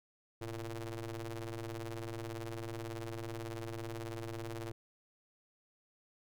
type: ring-modulated tone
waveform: sawtooth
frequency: 116.54 Hz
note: A#2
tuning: in tune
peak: -33 dBFS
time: 0.41-4.72 s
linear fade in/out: 5 ms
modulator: 224 Hz
effects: none